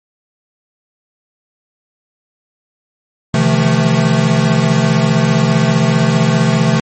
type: chord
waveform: square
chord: F dominant seventh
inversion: second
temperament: equal with one note detuned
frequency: 130.81 / 155.56 / 170.82 / 220 Hz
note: C3 / Eb3 / F3 / A3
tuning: 0 / 0 / -38 / 0 cents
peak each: -16 dBFS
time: 3.34-6.8 s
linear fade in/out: 2 ms
effects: MP3 32 kbps